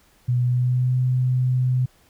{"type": "tone with pitch glide", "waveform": "sine", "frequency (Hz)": [123.3, 127.13], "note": ["B2", "C3"], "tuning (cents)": [-2, -49], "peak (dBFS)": -17, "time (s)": [0.28, 1.86], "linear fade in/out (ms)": 10, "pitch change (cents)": 53, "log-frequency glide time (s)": [0.43, 0.96], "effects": ["pink hiss -58 dBFS RMS until 2.09 s"]}